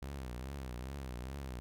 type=tone with vibrato; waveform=sawtooth; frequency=65.1 Hz; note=C2; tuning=8 cents flat; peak=-37 dBFS; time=0.02-1.6 s; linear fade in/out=0 ms; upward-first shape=triangle; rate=2.4 Hz; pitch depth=160 cents each way; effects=none